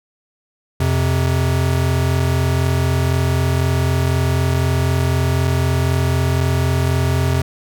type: tone pair together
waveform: square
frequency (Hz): 86.85 / 130.81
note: F2 / C3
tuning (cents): -9 / 0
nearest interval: perfect fifth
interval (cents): 709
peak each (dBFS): -18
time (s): 0.8-7.42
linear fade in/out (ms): 5
effects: none